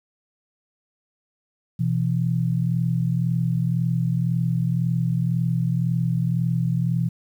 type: tone pair together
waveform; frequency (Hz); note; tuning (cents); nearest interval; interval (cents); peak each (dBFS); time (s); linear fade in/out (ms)
sine; 125.2 / 167.12; B2 / E3; +24 / +24; perfect fourth; 500; -22; 1.79-7.09; 10
effects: 9-bit